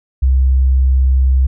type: tone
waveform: sine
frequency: 65.41 Hz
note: C2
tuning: in tune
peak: -8 dBFS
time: 0.22-1.47 s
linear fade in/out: 10 ms
effects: none